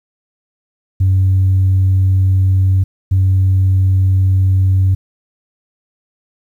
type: tone pair in turn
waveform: sine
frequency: 94.7 / 94.7 Hz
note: F#2 / F#2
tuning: +41 / +41 cents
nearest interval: unison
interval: 0 cents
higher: neither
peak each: -7 dBFS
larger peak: neither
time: 1-2.84 / 3.11-4.95 s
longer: neither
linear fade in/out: 10 ms
effects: tanh soft clip ceiling -6 dBFS + 8-bit